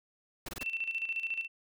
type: noise bursts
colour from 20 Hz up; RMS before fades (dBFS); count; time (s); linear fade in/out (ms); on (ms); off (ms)
pink; -40; 4; 0.46-0.634; 5; 27; 22
type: tone with tremolo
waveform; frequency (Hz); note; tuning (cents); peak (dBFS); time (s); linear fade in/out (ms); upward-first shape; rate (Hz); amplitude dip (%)
sine; 2686; E7; +32; -30; 0.59-1.48; 50; square; 14; 65
effects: none